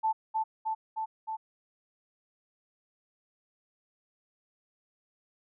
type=tone with echo; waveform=sine; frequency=880 Hz; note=A5; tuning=in tune; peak=-24 dBFS; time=0.03-0.13 s; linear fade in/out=20 ms; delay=310 ms; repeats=4; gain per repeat=-2 dB; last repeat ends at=1.37 s; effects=none